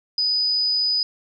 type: tone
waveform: sine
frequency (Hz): 4978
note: D#8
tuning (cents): 0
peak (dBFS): -18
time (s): 0.18-1.03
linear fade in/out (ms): 2
effects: none